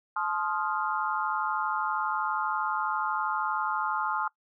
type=chord; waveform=sine; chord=F dominant seventh; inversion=first; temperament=equal with one note detuned; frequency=863.4 / 1046.5 / 1244.5 / 1396.9 Hz; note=A5 / C6 / Eb6 / F6; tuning=-33 / 0 / 0 / 0 cents; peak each=-32 / -33 / -32 / -33 dBFS; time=0.16-4.28 s; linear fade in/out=5 ms; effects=noise-tail reverb RT60 0.1 s tail -22 dB re dry